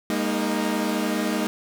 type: chord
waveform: sawtooth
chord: Ab suspended second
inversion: none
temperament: equal with one note detuned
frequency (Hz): 203 / 233.1 / 311.1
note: Ab3 / Bb3 / Eb4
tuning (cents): -39 / 0 / 0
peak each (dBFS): -23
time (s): 0.1-1.47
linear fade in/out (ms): 0
effects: none